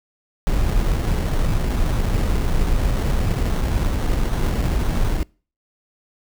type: noise with sample-and-hold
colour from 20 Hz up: brown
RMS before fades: -19 dBFS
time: 0.47-5.23 s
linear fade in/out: 0 ms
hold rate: 2450 Hz
effects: noise-tail reverb RT60 0.4 s tail -26 dB re dry